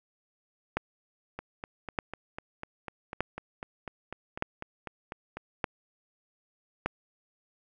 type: two click trains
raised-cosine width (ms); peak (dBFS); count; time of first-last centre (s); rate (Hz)
0.5; -12 / -22; 6 / 17; 0.77-6.86 / 1.39-5.37; 0.821 / 4.02
effects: none